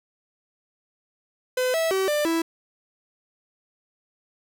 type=tone with pitch steps; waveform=45% pulse; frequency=507 / 652 / 382.6 / 594 / 329.6 Hz; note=B4 / E5 / G4 / D5 / E4; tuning=+45 / -19 / -42 / +20 / 0 cents; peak=-21 dBFS; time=1.57-2.42 s; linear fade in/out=5 ms; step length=170 ms; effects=none